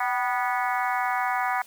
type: harmonic tone with a mistuned harmonic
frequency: 245.2 Hz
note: B3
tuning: 12 cents flat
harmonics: 3 / 4 / 5 / 6 / 7 / 8 / 9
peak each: -27 / -29 / -31 / -33 / -34 / -35 / -36 dBFS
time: 0-1.62 s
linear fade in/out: 5 ms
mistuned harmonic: 3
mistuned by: +50 cents
effects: white hiss -51 dBFS RMS until 1.66 s + high-pass 150 Hz 12 dB/octave